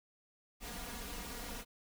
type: noise with comb filter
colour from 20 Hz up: pink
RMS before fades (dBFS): -44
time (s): 0.6-1.65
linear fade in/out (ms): 50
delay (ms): 4.2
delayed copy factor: +0.85
effects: none